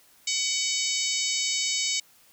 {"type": "harmonic tone with a mistuned harmonic", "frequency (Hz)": 751, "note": "F#5", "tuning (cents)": 26, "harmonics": [3, 4, 5, 6, 7, 8, 9, 10], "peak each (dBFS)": [-33, -33, -33, -33, -33, -33, -33, -33], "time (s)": [0.27, 2], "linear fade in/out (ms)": 5, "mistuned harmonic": 10, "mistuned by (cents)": 36, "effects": ["white hiss -58 dBFS RMS until 2.32 s"]}